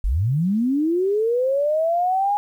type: linear sweep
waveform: sine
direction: up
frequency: 38.75 to 830.6 Hz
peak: -17 dBFS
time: 0.04-2.37 s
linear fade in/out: 0 ms
effects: 9-bit